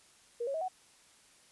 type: tone with pitch steps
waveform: sine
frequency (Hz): 474.4 / 551.3 / 640.6 / 744.4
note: A#4 / C#5 / E5 / F#5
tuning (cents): +30 / -10 / -50 / +10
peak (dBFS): -32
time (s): 0.4-0.684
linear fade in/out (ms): 10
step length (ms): 71
effects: white hiss -62 dBFS RMS until 1.51 s + resampled to 24000 Hz